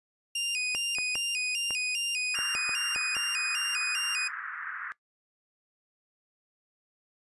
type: tone with vibrato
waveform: sawtooth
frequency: 2637 Hz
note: E7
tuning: in tune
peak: -25 dBFS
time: 0.35-4.28 s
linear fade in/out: 5 ms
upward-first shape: square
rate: 2.5 Hz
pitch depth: 100 cents each way
type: clicks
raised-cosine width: 0.5 ms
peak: -23 dBFS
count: 9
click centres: 0.749 / 0.985 / 1.155 / 1.707 / 2.389 / 2.551 / 2.693 / 2.961 / 3.167 s
type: band-pass noise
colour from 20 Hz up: pink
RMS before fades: -38 dBFS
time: 2.34-4.92 s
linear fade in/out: 0 ms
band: 1300 to 1800 Hz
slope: 48 dB/octave
effects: noise-tail reverb RT60 0.1 s tail -19 dB re dry + resampled to 24000 Hz